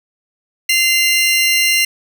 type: tone pair together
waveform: sawtooth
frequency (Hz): 2075 / 2783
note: C7 / F7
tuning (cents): -15 / -7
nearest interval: perfect fourth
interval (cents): 508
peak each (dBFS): -11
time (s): 0.69-1.85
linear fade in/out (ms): 5
effects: none